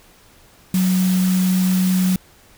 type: tone in noise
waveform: sine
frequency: 185 Hz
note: F#3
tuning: in tune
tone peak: -14 dBFS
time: 0.74-2.16 s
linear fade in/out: 2 ms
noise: white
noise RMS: -29 dBFS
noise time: 0.74-2.16 s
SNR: +12 dB
effects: pink hiss -50 dBFS RMS until 2.57 s